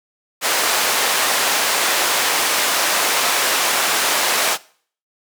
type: band-pass noise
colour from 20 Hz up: pink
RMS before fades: -18 dBFS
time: 0.41-4.58 s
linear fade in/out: 50 ms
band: 660 to 14000 Hz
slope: 12 dB/octave
effects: noise-tail reverb RT60 0.5 s tail -21 dB re dry